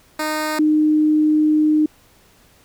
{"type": "tone pair in turn", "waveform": ["10% pulse", "sine"], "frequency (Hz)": [308.1, 306.1], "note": ["D#4", "D#4"], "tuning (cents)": [-17, -28], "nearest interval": "unison", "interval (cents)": 11, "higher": "first", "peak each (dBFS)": -12, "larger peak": "neither", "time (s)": [[0.19, 0.59], [0.59, 1.86]], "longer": "second", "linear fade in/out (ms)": 5, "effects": ["pink hiss -53 dBFS RMS until 2.64 s"]}